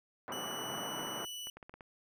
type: band-pass noise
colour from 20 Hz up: white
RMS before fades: -42 dBFS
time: 0.28-1.25 s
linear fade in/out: 0 ms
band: 130 to 1400 Hz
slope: 24 dB/octave
type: tone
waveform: sawtooth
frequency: 2960 Hz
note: F#7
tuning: in tune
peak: -38 dBFS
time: 0.32-1.5 s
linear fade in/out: 2 ms
type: clicks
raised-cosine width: 0.5 ms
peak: -34 dBFS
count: 10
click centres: 0.778 / 0.996 / 1.029 / 1.069 / 1.471 / 1.57 / 1.628 / 1.695 / 1.74 / 1.808 s
effects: none